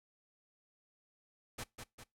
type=noise with echo; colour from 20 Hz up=pink; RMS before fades=-42 dBFS; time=1.58-1.64 s; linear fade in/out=10 ms; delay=200 ms; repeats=2; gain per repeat=-5 dB; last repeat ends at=2.04 s; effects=noise-tail reverb RT60 0.2 s tail -22 dB re dry + low-pass 12000 Hz 12 dB/octave